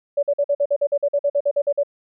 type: tone bursts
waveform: sine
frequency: 572 Hz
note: D5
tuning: 46 cents flat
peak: -15 dBFS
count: 16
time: 0.17-1.834 s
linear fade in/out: 10 ms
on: 59 ms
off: 48 ms
effects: none